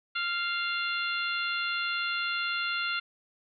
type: harmonic tone with a mistuned harmonic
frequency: 694 Hz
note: F5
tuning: 11 cents flat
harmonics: 2 / 3 / 4 / 5 / 6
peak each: -31 / -37 / -34 / -38 / -39 dBFS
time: 0.15-3 s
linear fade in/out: 10 ms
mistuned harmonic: 3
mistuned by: +20 cents
effects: none